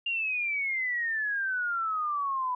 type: exponential sweep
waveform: sine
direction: down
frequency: 2811 to 987.8 Hz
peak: -27 dBFS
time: 0.06-2.55 s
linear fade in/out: 5 ms
effects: none